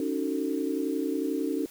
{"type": "chord", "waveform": "sine", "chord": "D# half-diminished seventh", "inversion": "third", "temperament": "just", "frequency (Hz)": [280, 311.1, 373.4, 448], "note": ["C#4", "D#4", "F#4", "A4"], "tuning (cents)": [18, 0, 16, 31], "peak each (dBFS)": [-30, -31, -34, -34], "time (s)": [0, 1.66], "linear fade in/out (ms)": 2, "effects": ["white hiss -51 dBFS RMS until 1.7 s"]}